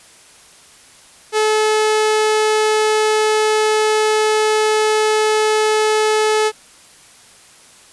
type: tone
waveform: sawtooth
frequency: 431 Hz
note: A4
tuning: 36 cents flat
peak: -9 dBFS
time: 1.32-6.52 s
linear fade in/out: 50 ms
effects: white hiss -45 dBFS RMS until 7.92 s + resampled to 24000 Hz